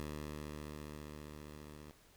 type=tone with level ramp; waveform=10% pulse; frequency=74.9 Hz; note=D2; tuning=35 cents sharp; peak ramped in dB=-33 to -43 dBFS; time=0-1.91 s; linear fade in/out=0 ms; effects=pink hiss -65 dBFS RMS until 2.16 s